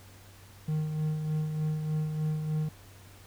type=tone with tremolo; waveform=triangle; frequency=154.5 Hz; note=D#3; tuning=12 cents flat; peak=-24 dBFS; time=0.68-2.69 s; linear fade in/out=5 ms; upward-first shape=sine; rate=3.3 Hz; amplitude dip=45%; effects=added 97 Hz sine -52 dBFS peak until 3.26 s + pink hiss -55 dBFS RMS until 3.26 s